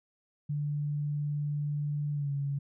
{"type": "tone with pitch glide", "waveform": "sine", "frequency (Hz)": [146.83, 140.69], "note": ["D3", "C#3"], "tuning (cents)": [0, 26], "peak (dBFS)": -29, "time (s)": [0.49, 2.59], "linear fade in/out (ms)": 10, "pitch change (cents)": -74, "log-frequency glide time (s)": [2.13, 2.31], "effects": []}